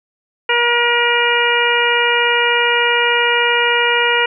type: harmonic tone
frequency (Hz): 476.6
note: A#4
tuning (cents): +38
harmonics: 1 / 2 / 3 / 4 / 5 / 6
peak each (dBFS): -19 / -19 / -19 / -19 / -19 / -19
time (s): 0.49-4.26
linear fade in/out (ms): 5
effects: none